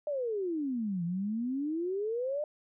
sine exponential two-way sweep, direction down then up, 611 to 166.9 to 611 Hz, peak -30 dBFS, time 0.07-2.44 s, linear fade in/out 2 ms, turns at 1.04 s, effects none

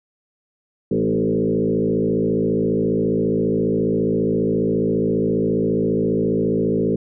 sine tone with frequency modulation, 311.1 Hz, D#4, in tune, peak -16 dBFS, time 0.91-6.96 s, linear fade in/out 5 ms, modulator 54.7 Hz, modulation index 3, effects none

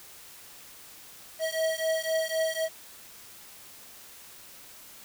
square beating tone pair, 641 / 644.9 Hz, E5 / E5, -49 / -38 cents, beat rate 3.9 Hz, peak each -30 dBFS, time 1.39-2.69 s, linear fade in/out 50 ms, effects white hiss -49 dBFS RMS until 5.04 s

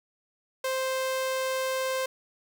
sawtooth tone, 523.3 Hz, C5, in tune, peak -23 dBFS, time 0.64-2.06 s, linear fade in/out 5 ms, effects none

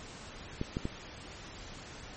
clicks, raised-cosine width 3 ms, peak -19 dBFS, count 3, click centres 0.614 / 0.769 / 0.854 s, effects pink hiss -47 dBFS RMS until 2.16 s + MP3 32 kbps

